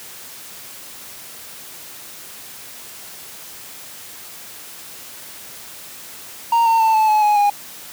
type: tone with pitch steps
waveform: triangle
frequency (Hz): 928 / 908.9 / 890.2 / 871.9 / 853.9 / 836.4 / 819.1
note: A#5 / A#5 / A5 / A5 / G#5 / G#5 / G#5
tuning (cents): -8 / -44 / +20 / -16 / +48 / +12 / -24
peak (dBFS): -10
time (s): 6.52-7.5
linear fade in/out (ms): 5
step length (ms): 140
effects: white hiss -37 dBFS RMS until 7.92 s + high-pass 80 Hz 12 dB/octave